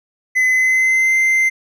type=tone with pitch glide; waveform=triangle; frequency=2027 to 2079 Hz; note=B6 to C7; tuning=+45 to -12 cents; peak=-10 dBFS; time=0.35-1.5 s; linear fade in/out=20 ms; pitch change=+43 cents; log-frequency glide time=0.49-1.16 s; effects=none